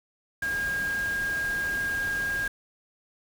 sine tone in noise, 1621 Hz, G#6, 42 cents flat, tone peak -26 dBFS, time 0.42-2.48 s, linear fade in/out 5 ms, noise pink, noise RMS -39 dBFS, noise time 0.42-2.48 s, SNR +10 dB, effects none

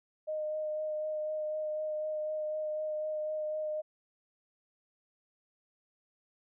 sine tone with vibrato, 615 Hz, D#5, 20 cents flat, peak -32 dBFS, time 0.27-3.82 s, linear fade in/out 20 ms, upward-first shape sine, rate 4 Hz, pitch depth 13 cents each way, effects none

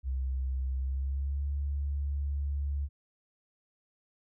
sine tone with pitch glide, 65.41 to 70.92 Hz, C2 to C#2, 0 to +40 cents, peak -29 dBFS, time 0.03-2.89 s, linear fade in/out 50 ms, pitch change +140 cents, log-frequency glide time 0.77-1.46 s, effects none

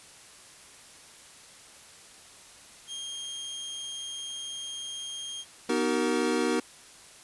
sawtooth tone, 3218 Hz, G7, 45 cents sharp, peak -32 dBFS, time 2.87-5.45 s, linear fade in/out 50 ms
square chord, B major seventh, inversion none, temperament equal with one note detuned, 246.9 / 311.1 / 379.3 / 466.2 Hz, B3 / D#4 / F#4 / A#4, 0 / 0 / +43 / 0 cents, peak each -31 dBFS, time 5.69-6.6 s, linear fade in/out 5 ms
effects white hiss -51 dBFS RMS until 7.23 s + resampled to 24000 Hz

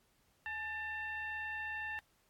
sine tone with frequency modulation, 1779 Hz, A6, 19 cents sharp, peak -38 dBFS, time 0.46-1.99 s, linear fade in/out 0 ms, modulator 928 Hz, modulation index 0.79, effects pink hiss -73 dBFS RMS until 2.29 s + AAC 64 kbps

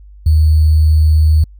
sine tone with sample-and-hold, 77.78 Hz, D#2, in tune, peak -6 dBFS, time 0.26-1.44 s, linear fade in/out 5 ms, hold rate 4410 Hz, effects added 50 Hz sine -35 dBFS peak until 1.59 s

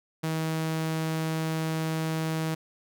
sawtooth tone, 159.8 Hz, D#3, 47 cents sharp, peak -23 dBFS, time 0.23-2.55 s, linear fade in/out 10 ms, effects none

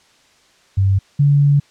sine tone pair in turn, 97.1 / 143.11 Hz, G2 / D3, -16 / -44 cents, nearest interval perfect fifth, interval 672 cents, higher second, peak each -11 / -9 dBFS, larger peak second, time 0.77-0.99 / 1.19-1.6 s, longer second, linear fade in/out 10 ms, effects white hiss -53 dBFS RMS until 1.7 s + low-pass 6000 Hz 12 dB/octave

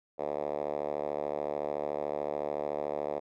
5% pulse tone with band-pass filter, 73.7 Hz, D2, 7 cents sharp, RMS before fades -34 dBFS, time 0.18-3.2 s, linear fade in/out 20 ms, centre 560 Hz, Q 2.4, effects none

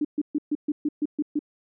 sine tone bursts, 297.2 Hz, D4, 21 cents sharp, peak -21 dBFS, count 9, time 0.01-1.392 s, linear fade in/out 5 ms, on 38 ms, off 130 ms, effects none

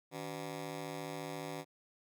15% pulse ring-modulated tone, 220 Hz, A3, in tune, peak -31 dBFS, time 0.11-1.65 s, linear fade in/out 50 ms, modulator 62.8 Hz, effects none

